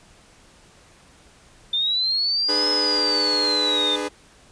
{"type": "linear two-way sweep", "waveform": "sine", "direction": "up then down", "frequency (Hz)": [3572, 5160, 3572], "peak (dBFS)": -19, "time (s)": [1.73, 3.96], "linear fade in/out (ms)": 5, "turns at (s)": 2.69}
{"type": "chord", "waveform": "sawtooth", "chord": "G# diminished", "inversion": "second", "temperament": "just", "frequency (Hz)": [299, 415.3, 498.4], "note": ["D4", "G#4", "B4"], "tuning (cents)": [31, 0, 16], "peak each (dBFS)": -25, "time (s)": [2.48, 4.09], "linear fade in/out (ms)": 20}
{"effects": ["pink hiss -52 dBFS RMS until 4.51 s", "resampled to 22050 Hz"]}